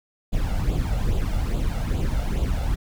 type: noise with flanger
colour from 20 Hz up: brown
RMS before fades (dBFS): -23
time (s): 0.32-2.76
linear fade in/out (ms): 20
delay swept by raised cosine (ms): 0.26 to 1.46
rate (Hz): 2.4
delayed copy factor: +0.65
effects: none